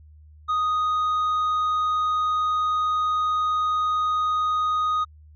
triangle tone with tanh clipping, 1244.5 Hz, D#6, in tune, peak -21 dBFS, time 0.48-5.05 s, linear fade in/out 20 ms, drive 8 dB, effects added 76 Hz sine -46 dBFS peak until 5.35 s

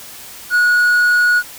triangle tone, 1456 Hz, F#6, 28 cents flat, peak -8 dBFS, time 0.5-1.43 s, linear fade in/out 50 ms, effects white hiss -35 dBFS RMS until 1.58 s

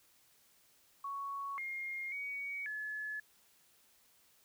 sine tone with pitch steps, 1113 / 2130 / 2249 / 1713 Hz, C#6 / C7 / C#7 / A6, +7 / +30 / +24 / -47 cents, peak -38 dBFS, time 1.04-3.2 s, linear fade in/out 5 ms, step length 540 ms, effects white hiss -68 dBFS RMS until 4.44 s

